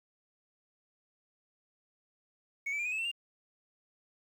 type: tone with pitch steps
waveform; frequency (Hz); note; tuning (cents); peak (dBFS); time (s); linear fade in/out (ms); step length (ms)
sine; 2219 / 2307 / 2398 / 2492 / 2591 / 2693 / 2799; C#7 / D7 / D7 / D#7 / E7 / E7 / F7; +1 / -31 / +36 / +2 / -30 / +36 / +3; -29; 2.66-3.115; 10; 65
effects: tanh soft clip ceiling -31 dBFS + 10-bit